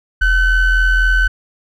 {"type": "ring-modulated tone", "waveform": "triangle", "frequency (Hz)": 740, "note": "F#5", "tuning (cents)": 0, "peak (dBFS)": -5, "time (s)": [0.21, 1.28], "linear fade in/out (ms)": 10, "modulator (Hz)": 782, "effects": []}